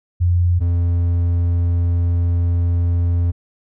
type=tone pair in turn; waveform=sine / triangle; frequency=88 / 86.44 Hz; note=F2 / F2; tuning=+14 / -17 cents; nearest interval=unison; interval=31 cents; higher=first; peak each=-12 dBFS; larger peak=neither; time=0.2-0.6 / 0.6-3.32 s; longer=second; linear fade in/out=20 ms; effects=none